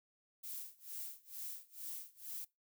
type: noise with tremolo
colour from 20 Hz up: violet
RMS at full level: -44 dBFS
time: 0.43-2.45 s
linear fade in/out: 10 ms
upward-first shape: sine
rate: 2.2 Hz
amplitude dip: 95%
effects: noise-tail reverb RT60 0.2 s tail -22 dB re dry